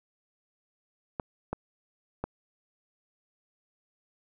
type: clicks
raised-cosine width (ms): 1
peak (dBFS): -17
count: 3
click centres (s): 1.198 / 1.53 / 2.24
effects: none